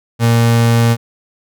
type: tone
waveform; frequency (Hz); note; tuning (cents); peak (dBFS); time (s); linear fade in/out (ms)
35% pulse; 116.54; A#2; 0; -7; 0.19-0.97; 50
effects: none